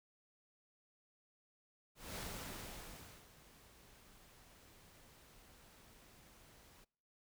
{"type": "noise with ADSR envelope", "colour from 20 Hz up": "pink", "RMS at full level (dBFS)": -45, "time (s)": [1.95, 6.85], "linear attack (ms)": 210, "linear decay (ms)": 1100, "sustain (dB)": -18, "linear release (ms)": 17, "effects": ["noise-tail reverb RT60 0.7 s tail -26 dB re dry"]}